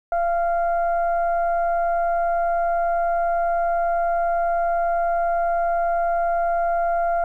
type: tone with frequency modulation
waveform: sine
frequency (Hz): 686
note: F5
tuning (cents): -31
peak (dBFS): -18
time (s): 0.12-7.24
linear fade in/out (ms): 2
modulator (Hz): 701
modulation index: 0.46
effects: 10-bit